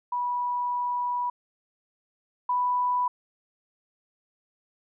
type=tone pair in turn; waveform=sine; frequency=978 / 988.8 Hz; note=B5 / B5; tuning=-17 / +2 cents; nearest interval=unison; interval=19 cents; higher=second; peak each=-25 / -22 dBFS; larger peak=second; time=0.12-1.3 / 2.49-3.08 s; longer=first; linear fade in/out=5 ms; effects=none